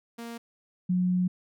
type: tone pair in turn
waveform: sawtooth / sine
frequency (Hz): 233.1 / 181.25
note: A#3 / F#3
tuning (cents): 0 / -35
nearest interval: major third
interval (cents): 435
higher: first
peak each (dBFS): -33 / -22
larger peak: second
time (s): 0.18-0.38 / 0.89-1.28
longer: second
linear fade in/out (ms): 10
effects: none